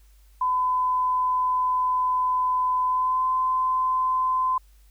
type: tone with pitch glide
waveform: sine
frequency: 1010 to 1026.5 Hz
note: B5 to C6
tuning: +39 to -33 cents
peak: -20 dBFS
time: 0.41-4.58 s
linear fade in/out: 5 ms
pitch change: +28 cents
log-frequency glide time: 2.85-3.26 s
effects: added 50 Hz sine -51 dBFS peak until 4.9 s + white hiss -64 dBFS RMS until 4.9 s